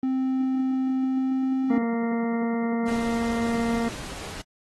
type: tone with pitch glide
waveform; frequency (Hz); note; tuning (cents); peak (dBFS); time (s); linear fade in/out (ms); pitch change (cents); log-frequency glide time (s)
triangle; 261.6 to 263.3; C4 to C4; 0 to +11; -20; 0.03-1.78; 2; +11; 0.95-1.6
type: harmonic tone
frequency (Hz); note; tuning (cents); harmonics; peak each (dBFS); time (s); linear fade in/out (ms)
231.9; A#3; -9; 1 / 2 / 3 / 4 / 5 / 6 / 8 / 9; -24 / -31 / -35 / -39 / -41 / -43 / -43 / -43; 1.7-3.89; 10
type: noise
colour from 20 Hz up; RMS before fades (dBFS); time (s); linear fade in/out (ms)
pink; -37; 2.87-4.42; 10
effects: low-pass 9000 Hz 12 dB/octave + AAC 32 kbps